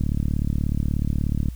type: click train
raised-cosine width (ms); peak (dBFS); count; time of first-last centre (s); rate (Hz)
5; -11; 55; 0.01-1.485; 36.6
effects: added 60 Hz sine -32 dBFS peak until 1.55 s + white hiss -54 dBFS RMS until 1.55 s